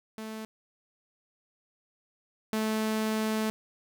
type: tone pair in turn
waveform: sawtooth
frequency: 219.1 / 218 Hz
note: A3 / A3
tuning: -7 / -16 cents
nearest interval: unison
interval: 9 cents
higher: first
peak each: -33 / -23 dBFS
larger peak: second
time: 0.18-0.45 / 2.53-3.5 s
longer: second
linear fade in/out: 0 ms
effects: none